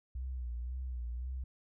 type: tone with vibrato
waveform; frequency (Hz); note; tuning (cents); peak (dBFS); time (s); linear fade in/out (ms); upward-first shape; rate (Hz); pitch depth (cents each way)
sine; 61.74; B1; 0; -36; 0.15-1.44; 5; sine; 1.9; 78
effects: none